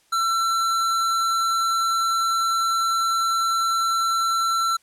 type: tone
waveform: square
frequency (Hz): 1345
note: E6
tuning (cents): +34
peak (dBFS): -20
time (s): 0.12-4.77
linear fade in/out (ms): 10
effects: white hiss -61 dBFS RMS until 4.82 s + low-pass 10000 Hz 12 dB/octave